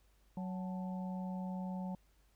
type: harmonic tone with a mistuned harmonic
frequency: 185.6 Hz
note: F#3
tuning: 6 cents sharp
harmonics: 1 / 3 / 4 / 5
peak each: -38 / -51 / -52 / -50 dBFS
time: 0.37-1.95 s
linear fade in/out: 2 ms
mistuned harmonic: 5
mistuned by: -95 cents
effects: added 50 Hz sine -67 dBFS peak until 2.35 s + pink hiss -74 dBFS RMS until 2.35 s